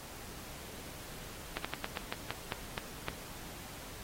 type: slowing click train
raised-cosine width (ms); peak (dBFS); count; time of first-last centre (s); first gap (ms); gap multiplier
0.3; -18; 10; 1.57-3.084; 76; 1.19
effects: pink hiss -48 dBFS RMS until 4.03 s + AAC 48 kbps